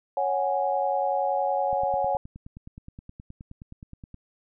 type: chord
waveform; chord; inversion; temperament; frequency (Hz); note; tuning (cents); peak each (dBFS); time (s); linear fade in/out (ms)
sine; C# suspended fourth; none; equal; 554.4 / 740 / 830.6; C#5 / F#5 / G#5; 0 / 0 / 0; -27; 0.17-2.17; 2
type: click train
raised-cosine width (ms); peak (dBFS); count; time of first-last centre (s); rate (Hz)
5; -29; 24; 1.73-4.143; 9.53
effects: none